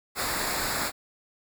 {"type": "noise with comb filter", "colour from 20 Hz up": "pink", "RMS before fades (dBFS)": -29, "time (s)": [0.15, 0.92], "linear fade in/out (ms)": 50, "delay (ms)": 0.33, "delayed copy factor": -0.7, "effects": []}